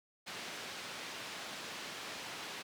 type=band-pass noise; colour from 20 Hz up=white; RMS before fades=-45 dBFS; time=0.26-2.63 s; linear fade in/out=20 ms; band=150 to 3900 Hz; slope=12 dB/octave; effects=none